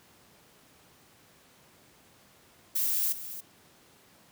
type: noise with echo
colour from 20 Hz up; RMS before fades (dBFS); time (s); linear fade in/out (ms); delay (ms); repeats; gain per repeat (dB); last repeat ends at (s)
violet; -28; 2.75-3.13; 10; 280; 1; -12; 3.41
effects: pink hiss -59 dBFS RMS until 4.31 s + high-pass 100 Hz 12 dB/octave